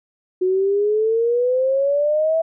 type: exponential sweep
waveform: sine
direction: up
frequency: 364.6 to 658 Hz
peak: -15 dBFS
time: 0.41-2.42 s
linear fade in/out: 10 ms
effects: none